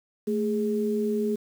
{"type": "tone pair together", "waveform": "sine", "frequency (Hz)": [220, 415.3], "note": ["A3", "G#4"], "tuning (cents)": [0, 0], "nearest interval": "major seventh", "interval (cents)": 1100, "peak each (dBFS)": -26, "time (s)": [0.27, 1.36], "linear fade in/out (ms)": 10, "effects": ["8-bit"]}